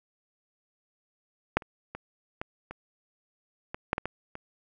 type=clicks; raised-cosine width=0.5 ms; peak=-6 / -30 / -22 / -18 / -24 / -19 / -9 / -15 / -16 / -24 dBFS; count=10; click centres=1.57 / 1.622 / 1.95 / 2.415 / 2.71 / 3.745 / 3.931 / 3.981 / 4.056 / 4.354 s; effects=none